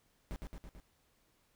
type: noise with echo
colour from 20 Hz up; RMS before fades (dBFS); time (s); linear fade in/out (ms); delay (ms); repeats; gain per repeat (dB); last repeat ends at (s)
brown; -40; 0.31-0.36; 0; 110; 4; -3; 0.8
effects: pink hiss -73 dBFS RMS until 1.55 s